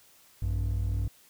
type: tone pair together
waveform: triangle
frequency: 57.62 / 96.9 Hz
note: A#1 / G2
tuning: -19 / -20 cents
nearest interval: major sixth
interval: 899 cents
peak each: -26 dBFS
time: 0.42-1.08 s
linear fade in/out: 5 ms
effects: tanh soft clip ceiling -21 dBFS + white hiss -59 dBFS RMS until 1.29 s